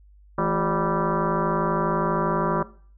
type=tone with frequency modulation; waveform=sine; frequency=408.2 Hz; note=G#4; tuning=30 cents flat; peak=-20 dBFS; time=0.38-2.63 s; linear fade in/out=5 ms; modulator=191 Hz; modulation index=4.8; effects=noise-tail reverb RT60 0.5 s tail -19 dB re dry + added 50 Hz sine -49 dBFS peak until 2.97 s